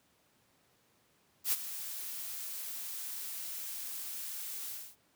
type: noise with ADSR envelope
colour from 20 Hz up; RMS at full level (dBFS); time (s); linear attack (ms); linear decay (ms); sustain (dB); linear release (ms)
blue; -28; 1.44-4.96; 82; 31; -13; 250
effects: pink hiss -70 dBFS RMS until 5.15 s + high-pass 100 Hz 12 dB/octave